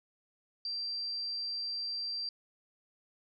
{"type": "tone", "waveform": "sine", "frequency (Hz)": 4708, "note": "D8", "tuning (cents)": 3, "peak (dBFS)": -34, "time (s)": [0.65, 2.29], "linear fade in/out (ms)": 2, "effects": []}